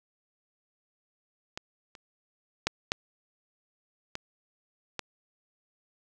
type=clicks; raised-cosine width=0.2 ms; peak=-18 / -30 / -8 / -9 / -17 / -15 dBFS; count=6; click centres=1.575 / 1.952 / 2.67 / 2.919 / 4.154 / 4.993 s; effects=none